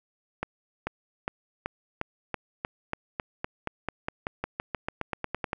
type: accelerating click train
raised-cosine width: 0.5 ms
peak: -14 dBFS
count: 24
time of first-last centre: 0.43-5.531 s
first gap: 440 ms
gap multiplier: 0.93
effects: none